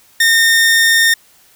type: tone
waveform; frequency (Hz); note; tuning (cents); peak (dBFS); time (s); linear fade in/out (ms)
sawtooth; 1827; A#6; -35; -5; 0.2-1.14; 5
effects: white hiss -49 dBFS RMS until 1.55 s